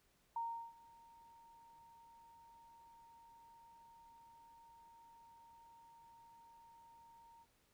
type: tone with ADSR envelope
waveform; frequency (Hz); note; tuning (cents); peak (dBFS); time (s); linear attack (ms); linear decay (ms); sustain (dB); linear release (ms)
sine; 925; A#5; -14; -37; 0.36-7.46; 4; 360; -23; 42
effects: pink hiss -75 dBFS RMS until 7.73 s